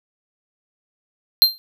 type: tone with exponential decay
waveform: square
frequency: 4162 Hz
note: C8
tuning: 10 cents flat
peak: -5 dBFS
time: 1.42-1.58 s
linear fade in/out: 0 ms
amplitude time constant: 33 ms
effects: none